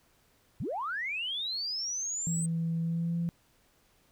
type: linear sweep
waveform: sine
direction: up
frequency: 75.9 to 8230 Hz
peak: -31 dBFS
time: 0.6-2.46 s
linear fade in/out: 5 ms
type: tone with pitch glide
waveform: sine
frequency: 165.3 to 169.75 Hz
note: E3 to F3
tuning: +5 to -49 cents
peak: -27 dBFS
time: 2.27-3.29 s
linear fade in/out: 0 ms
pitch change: +46 cents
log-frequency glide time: 2.81-3.18 s
effects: tanh soft clip ceiling -24 dBFS + pink hiss -67 dBFS RMS until 4.11 s